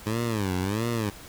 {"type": "tone with vibrato", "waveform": "15% pulse", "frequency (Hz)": 103.83, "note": "G#2", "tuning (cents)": 0, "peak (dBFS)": -19, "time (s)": [0.06, 1.1], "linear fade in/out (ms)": 5, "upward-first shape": "sine", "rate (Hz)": 1.5, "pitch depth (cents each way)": 230, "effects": ["pink hiss -45 dBFS RMS until 1.28 s"]}